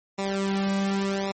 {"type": "tone with flanger", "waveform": "sawtooth", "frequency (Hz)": 196, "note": "G3", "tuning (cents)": 0, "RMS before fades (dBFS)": -26, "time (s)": [0.18, 1.32], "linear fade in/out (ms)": 10, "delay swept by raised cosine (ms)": [0.64, 2.24], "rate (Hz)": 0.88, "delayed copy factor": -0.8, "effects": ["MP3 32 kbps"]}